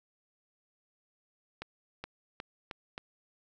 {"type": "accelerating click train", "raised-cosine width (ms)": 0.3, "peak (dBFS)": -23, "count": 5, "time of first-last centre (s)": [1.62, 2.979], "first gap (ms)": 420, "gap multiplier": 0.86, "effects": []}